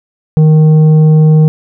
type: tone with tanh clipping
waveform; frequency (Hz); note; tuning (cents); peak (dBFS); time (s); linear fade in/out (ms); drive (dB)
triangle; 155.56; D#3; 0; -4; 0.37-1.48; 0; 11
effects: none